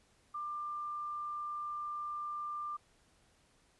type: tone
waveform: sine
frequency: 1191 Hz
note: D6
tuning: 24 cents sharp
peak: -37 dBFS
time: 0.34-2.77 s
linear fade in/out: 10 ms
effects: pink hiss -69 dBFS RMS until 3.79 s + resampled to 24000 Hz